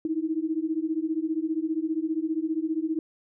sine beating tone pair, 311.1 / 326.1 Hz, D#4 / E4, 0 / -19 cents, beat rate 15 Hz, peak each -28 dBFS, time 0.05-2.99 s, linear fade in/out 2 ms, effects none

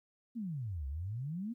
sine exponential two-way sweep, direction down then up, 246.9 to 65.3 to 246.9 Hz, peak -36 dBFS, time 0.35-1.54 s, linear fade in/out 20 ms, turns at 0.87 s, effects 13-bit

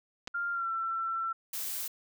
clicks, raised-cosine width 0.2 ms, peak -22 dBFS, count 2, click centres 0.274 / 0.278 s
sine tone with pitch glide, 1396.9 to 1343.9 Hz, F6 to E6, 0 to +33 cents, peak -30 dBFS, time 0.34-1.33 s, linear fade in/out 10 ms, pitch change -67 cents, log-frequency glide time 0.52-0.69 s
blue noise, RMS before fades -36 dBFS, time 1.53-1.88 s, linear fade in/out 5 ms
effects none

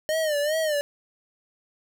square tone with vibrato, 609 Hz, D#5, 37 cents flat, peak -23 dBFS, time 0.09-0.81 s, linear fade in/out 0 ms, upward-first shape sine, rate 2.5 Hz, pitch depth 98 cents each way, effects none

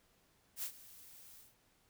blue noise with ADSR envelope, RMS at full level -39 dBFS, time 0.56-1.55 s, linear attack 72 ms, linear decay 80 ms, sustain -18 dB, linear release 180 ms, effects pink hiss -72 dBFS RMS until 1.89 s

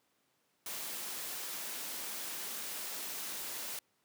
white noise, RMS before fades -41 dBFS, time 0.66-3.79 s, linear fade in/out 2 ms, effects pink hiss -75 dBFS RMS until 4.04 s + high-pass 200 Hz 12 dB/octave

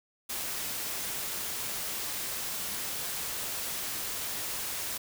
white noise, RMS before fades -35 dBFS, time 0.29-4.98 s, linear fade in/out 10 ms, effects none

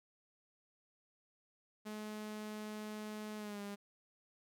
sawtooth tone with pitch glide, 213 to 202.4 Hz, G#3 to G#3, +44 to -44 cents, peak -39 dBFS, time 1.85-3.76 s, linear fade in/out 20 ms, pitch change -88 cents, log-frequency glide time 3.37-3.61 s, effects none

